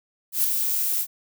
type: noise with ADSR envelope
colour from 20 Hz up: violet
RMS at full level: -19 dBFS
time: 0.32-1.07 s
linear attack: 120 ms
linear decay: 8 ms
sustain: -5 dB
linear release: 64 ms
effects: none